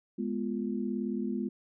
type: chord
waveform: sine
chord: F diminished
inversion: first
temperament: equal with one note detuned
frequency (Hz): 208.7 / 246.9 / 349.2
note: Ab3 / Cb4 / F4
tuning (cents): +9 / 0 / 0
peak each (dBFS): -33 / -34 / -37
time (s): 0.18-1.49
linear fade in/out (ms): 10
effects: none